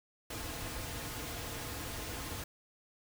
pink noise with comb filter, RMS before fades -41 dBFS, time 0.3-2.44 s, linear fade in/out 5 ms, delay 5.2 ms, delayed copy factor -0.55, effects none

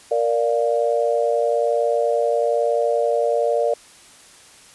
sine chord, Bb major, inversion none, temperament equal, 466.2 / 587.3 / 698.5 Hz, Bb4 / D5 / F5, 0 / 0 / 0 cents, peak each -20 / -20 / -24 dBFS, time 0.11-3.74 s, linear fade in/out 5 ms, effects white hiss -47 dBFS RMS until 4.74 s + resampled to 24000 Hz

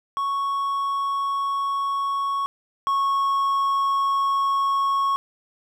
triangle tone pair in turn, 1108.7 / 1101.7 Hz, C#6 / C#6, 0 / -11 cents, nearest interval unison, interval 11 cents, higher first, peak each -20 / -17 dBFS, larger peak second, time 0.17-2.46 / 2.87-5.16 s, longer neither, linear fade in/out 0 ms, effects none

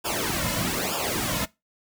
pink noise with flanger, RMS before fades -27 dBFS, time 0.04-1.46 s, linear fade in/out 20 ms, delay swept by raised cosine 0.49 to 2.59 ms, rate 1.1 Hz, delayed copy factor -1, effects noise-tail reverb RT60 0.2 s tail -20 dB re dry

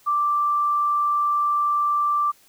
sine tone, 1174.7 Hz, D6, in tune, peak -18 dBFS, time 0.06-2.32 s, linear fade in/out 20 ms, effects white hiss -56 dBFS RMS until 2.48 s

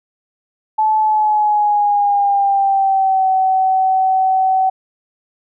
sine tone with pitch glide, 866 to 758.3 Hz, A5 to F#5, -28 to +42 cents, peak -11 dBFS, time 0.78-4.7 s, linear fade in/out 10 ms, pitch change -230 cents, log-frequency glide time 0.99-3.28 s, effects none

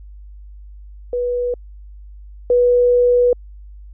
sine tone pair in turn, 489.2 / 489.2 Hz, B4 / B4, -16 / -16 cents, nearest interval unison, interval 0 cents, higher neither, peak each -17 / -10 dBFS, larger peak second, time 1.13-1.54 / 2.5-3.33 s, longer second, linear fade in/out 2 ms, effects added 50 Hz sine -35 dBFS peak until 3.93 s

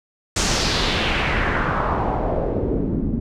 pink noise with low-pass filter sweep, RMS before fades -21 dBFS, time 0.36-3.2 s, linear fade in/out 5 ms, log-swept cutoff 7200 to 220 Hz, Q 2.3, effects none

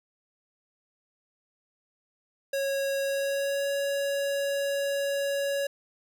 square tone with pitch glide, 550 to 559.6 Hz, C#5 to C#5, -14 to +16 cents, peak -27 dBFS, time 2.53-5.67 s, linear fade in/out 5 ms, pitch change +30 cents, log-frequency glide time 3.02-3.69 s, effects none

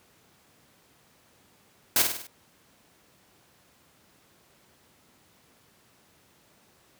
white noise with echo, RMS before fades -21 dBFS, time 1.96-2.02 s, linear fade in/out 2 ms, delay 50 ms, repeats 5, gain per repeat -5 dB, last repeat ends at 2.27 s, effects pink hiss -61 dBFS RMS until 6.99 s + high-pass 100 Hz 12 dB/octave

